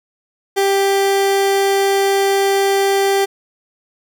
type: tone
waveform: 30% pulse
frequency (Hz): 393.5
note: G4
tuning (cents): +7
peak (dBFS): -10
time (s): 0.56-3.26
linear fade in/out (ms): 20
effects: none